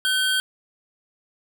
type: tone pair together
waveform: square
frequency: 1520 / 3224 Hz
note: F#6 / G7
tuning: +46 / +48 cents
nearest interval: octave + minor second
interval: 1302 cents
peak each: -23 dBFS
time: 0.05-0.4 s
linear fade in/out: 0 ms
effects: none

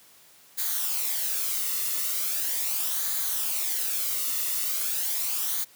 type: noise with flanger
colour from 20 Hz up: blue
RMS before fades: -28 dBFS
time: 0.57-5.65 s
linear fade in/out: 20 ms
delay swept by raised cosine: 0.36 to 1.28 ms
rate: 0.39 Hz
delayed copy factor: -0.55
effects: white hiss -55 dBFS RMS until 5.75 s + high-pass 100 Hz 12 dB/octave

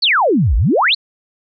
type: exponential two-way sweep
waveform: sine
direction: down then up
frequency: 4699 to 48.37 to 4699 Hz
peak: -10 dBFS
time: 0.02-0.95 s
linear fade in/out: 10 ms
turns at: 0.56 s
effects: none

